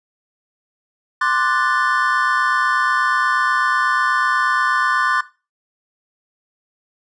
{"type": "chord", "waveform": "triangle", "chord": "D dominant seventh", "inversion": "third", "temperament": "equal", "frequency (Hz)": [1046.5, 1174.7, 1480, 1760], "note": ["C6", "D6", "F#6", "A6"], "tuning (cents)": [0, 0, 0, 0], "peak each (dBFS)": -19, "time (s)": [1.21, 5.21], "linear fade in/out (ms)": 5, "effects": ["noise-tail reverb RT60 0.3 s tail -17 dB re dry", "resampled to 22050 Hz"]}